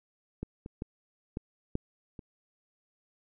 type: clicks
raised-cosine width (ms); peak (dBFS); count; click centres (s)
3; -22 / -28 / -22 / -21 / -17 / -30; 6; 0.43 / 0.661 / 0.821 / 1.371 / 1.754 / 2.192
effects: none